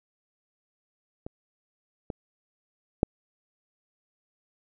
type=clicks; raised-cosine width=2 ms; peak=-23 / -19 / -6 dBFS; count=3; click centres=1.265 / 2.102 / 3.031 s; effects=none